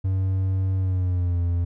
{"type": "tone with pitch glide", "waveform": "triangle", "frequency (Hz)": [94.9, 86.52], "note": ["F#2", "F2"], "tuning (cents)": [44, -16], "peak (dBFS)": -18, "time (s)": [0.04, 1.65], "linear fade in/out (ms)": 10, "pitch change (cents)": -160, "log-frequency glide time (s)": [0.77, 1.4], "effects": []}